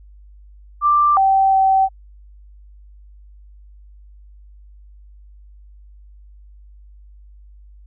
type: tone with pitch steps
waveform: sine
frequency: 1180 / 774 / 769 Hz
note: D6 / G5 / G5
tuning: +8 / -22 / -33 cents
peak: -11 dBFS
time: 0.81-1.89 s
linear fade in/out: 50 ms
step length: 360 ms
effects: added 50 Hz sine -41 dBFS peak until 7.86 s